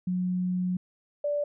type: tone pair in turn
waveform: sine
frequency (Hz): 181.7 / 583.6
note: F#3 / D5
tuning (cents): -31 / -11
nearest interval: octave + minor sixth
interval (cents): 2020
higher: second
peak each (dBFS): -25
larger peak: neither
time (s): 0.07-0.77 / 1.24-1.44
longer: first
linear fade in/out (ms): 5
effects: none